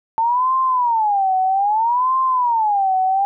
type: tone with vibrato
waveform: sine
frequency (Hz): 887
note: A5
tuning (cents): +14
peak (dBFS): -14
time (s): 0.18-3.25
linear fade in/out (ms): 0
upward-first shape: sine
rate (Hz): 0.62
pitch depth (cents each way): 290
effects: none